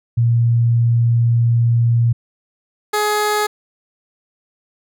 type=tone pair in turn; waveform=sine / 15% pulse; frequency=117.5 / 420.5 Hz; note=A#2 / G#4; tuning=+14 / +22 cents; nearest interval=octave + minor seventh; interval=2208 cents; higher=second; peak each=-11 / -9 dBFS; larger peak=second; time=0.17-2.13 / 2.93-3.47 s; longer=first; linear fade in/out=10 ms; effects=none